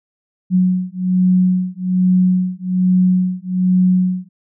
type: beating tone pair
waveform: sine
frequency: 182.8 / 184 Hz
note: F#3 / F#3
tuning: -21 / -9 cents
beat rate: 1.2 Hz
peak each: -15 dBFS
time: 0.5-4.29 s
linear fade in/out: 50 ms
effects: none